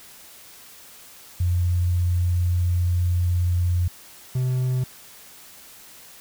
sine / triangle tone pair in turn, 88.3 / 127.69 Hz, F2 / C3, +20 / -42 cents, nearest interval tritone, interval 638 cents, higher second, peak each -18 dBFS, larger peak neither, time 1.4-3.88 / 4.35-4.84 s, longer first, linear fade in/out 5 ms, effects white hiss -46 dBFS RMS until 6.2 s

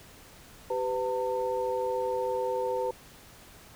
sine tone cluster, 388.7 / 502 / 902 Hz, G4 / B4 / A5, -15 / +28 / +43 cents, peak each -34 / -29 / -33 dBFS, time 0.7-2.91 s, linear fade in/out 5 ms, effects pink hiss -52 dBFS RMS until 3.75 s

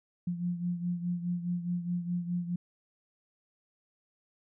sine beating tone pair, 174.61 / 179.41 Hz, F3 / F3, 0 / +47 cents, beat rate 4.8 Hz, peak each -31 / -37 dBFS, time 0.27-2.56 s, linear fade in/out 5 ms, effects none

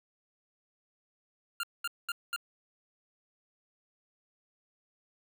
25% pulse tone bursts, 1396.9 Hz, F6, in tune, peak -28 dBFS, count 4, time 1.6-2.362 s, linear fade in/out 2 ms, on 33 ms, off 210 ms, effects none

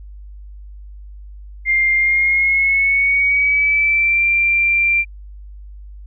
sine tone with pitch glide, 2108 to 2366 Hz, C7 to D7, +12 to +12 cents, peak -12 dBFS, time 1.65-5.05 s, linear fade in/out 50 ms, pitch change +200 cents, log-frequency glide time 1.97-4.25 s, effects added 50 Hz sine -33 dBFS peak until 6.06 s

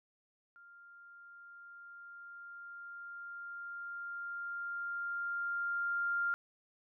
sine tone with level ramp, 1396.9 Hz, F6, in tune, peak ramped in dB -55 to -30 dBFS, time 0.56-6.34 s, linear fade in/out 0 ms, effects none

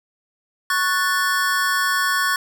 square chord, F# minor, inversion second, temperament equal, 1108.7 / 1480 / 1760 Hz, C#6 / F#6 / A6, 0 / 0 / 0 cents, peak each -23 dBFS, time 0.7-2.36 s, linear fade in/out 2 ms, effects none

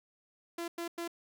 sawtooth tone bursts, 340 Hz, F4, 46 cents flat, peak -32 dBFS, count 3, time 0.58-1.078 s, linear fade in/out 5 ms, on 100 ms, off 99 ms, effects none

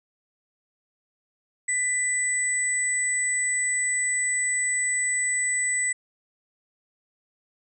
sine tone pair together, 1990 / 7960 Hz, B6 / B8, +13 / +13 cents, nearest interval 2 octaves, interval 2400 cents, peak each -25 dBFS, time 1.68-5.93 s, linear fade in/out 10 ms, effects none

